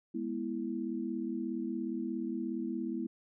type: chord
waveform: sine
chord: E major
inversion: first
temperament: equal with one note detuned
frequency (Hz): 207.7 / 244.7 / 329.6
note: G#3 / B3 / E4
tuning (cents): 0 / -16 / 0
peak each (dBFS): -39 / -37 / -37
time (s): 0.14-3.07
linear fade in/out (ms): 10
effects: none